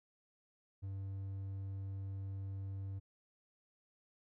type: tone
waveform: triangle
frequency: 97.3 Hz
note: G2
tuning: 12 cents flat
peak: -38 dBFS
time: 0.82-3 s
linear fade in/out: 20 ms
effects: none